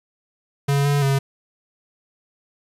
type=tone with pitch steps; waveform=square; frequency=140.8 / 143.2 / 137.2 Hz; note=C#3 / D3 / C#3; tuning=+27 / -43 / -17 cents; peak=-17 dBFS; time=0.68-1.19 s; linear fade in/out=10 ms; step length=170 ms; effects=resampled to 32000 Hz + 9-bit